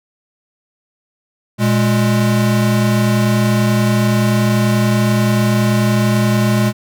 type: tone pair together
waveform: square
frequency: 118.4 / 207.8 Hz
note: A#2 / G#3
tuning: +27 / +1 cents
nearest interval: minor seventh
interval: 974 cents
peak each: -15 dBFS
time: 1.58-6.73 s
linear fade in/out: 50 ms
effects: none